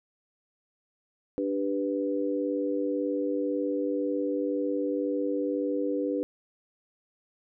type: chord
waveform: sine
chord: G major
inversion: second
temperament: equal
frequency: 293.7 / 392 / 493.9 Hz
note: D4 / G4 / B4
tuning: 0 / 0 / 0 cents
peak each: -29 / -33 / -30 dBFS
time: 1.38-6.23 s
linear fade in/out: 0 ms
effects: none